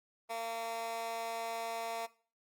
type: tone with high-pass filter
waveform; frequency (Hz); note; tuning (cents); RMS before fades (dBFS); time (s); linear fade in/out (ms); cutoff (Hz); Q
15% pulse; 228.6; A#3; -34; -39; 0.29-2.07; 20; 680; 1.4
effects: noise-tail reverb RT60 0.4 s tail -18 dB re dry + Opus 32 kbps